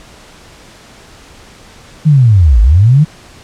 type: linear two-way sweep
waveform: sine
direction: down then up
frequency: 160 to 49.45 to 160 Hz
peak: -3 dBFS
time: 2.05-3.05 s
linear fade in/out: 20 ms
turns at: 2.61 s
effects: pink hiss -38 dBFS RMS until 3.43 s + low-pass 8000 Hz 12 dB/octave